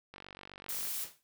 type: click train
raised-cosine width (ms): 0.3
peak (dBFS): -31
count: 36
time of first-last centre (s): 0.14-0.872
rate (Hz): 47.8
type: noise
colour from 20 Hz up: blue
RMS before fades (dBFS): -37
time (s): 0.69-1.04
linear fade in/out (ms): 0
type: noise with exponential decay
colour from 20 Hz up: white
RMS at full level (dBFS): -42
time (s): 1.04-1.23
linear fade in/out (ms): 0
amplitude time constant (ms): 41
effects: none